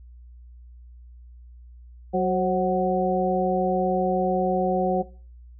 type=harmonic tone with a mistuned harmonic; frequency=185.4 Hz; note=F#3; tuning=4 cents sharp; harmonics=1 / 2 / 3 / 4; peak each=-25 / -25 / -25 / -25 dBFS; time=2.13-5.03 s; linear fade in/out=20 ms; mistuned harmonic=3; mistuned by=-57 cents; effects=noise-tail reverb RT60 0.4 s tail -20 dB re dry + added 60 Hz sine -43 dBFS peak until 5.59 s